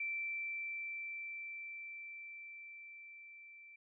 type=tone with level ramp; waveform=sine; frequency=2338 Hz; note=D7; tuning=8 cents flat; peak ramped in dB=-36 to -54 dBFS; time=0-3.76 s; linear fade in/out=5 ms; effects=none